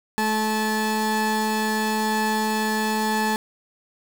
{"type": "tone pair together", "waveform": "30% pulse", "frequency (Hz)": [216.5, 867], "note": ["A3", "A5"], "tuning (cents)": [-28, -26], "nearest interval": "2 octaves", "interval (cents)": 2402, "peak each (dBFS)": -21, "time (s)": [0.18, 3.36], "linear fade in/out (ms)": 0, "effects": ["7-bit"]}